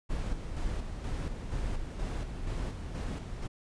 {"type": "noise with tremolo", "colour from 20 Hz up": "brown", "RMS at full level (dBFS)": -33, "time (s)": [0.09, 3.48], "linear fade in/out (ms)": 20, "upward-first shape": "square", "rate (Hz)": 2.1, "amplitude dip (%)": 45, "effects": ["resampled to 22050 Hz"]}